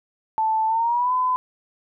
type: tone with pitch glide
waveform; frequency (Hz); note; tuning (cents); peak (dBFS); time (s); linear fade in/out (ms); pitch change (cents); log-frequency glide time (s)
sine; 880 to 1010.9; A5 to B5; 0 to +40; -18; 0.38-1.36; 0; +240; 0.67-1.13
effects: none